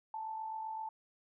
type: tone with amplitude modulation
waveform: sine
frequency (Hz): 880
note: A5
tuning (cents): 0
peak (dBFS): -36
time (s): 0.14-0.89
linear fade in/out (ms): 2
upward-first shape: sine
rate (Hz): 47.8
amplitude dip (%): 45
effects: none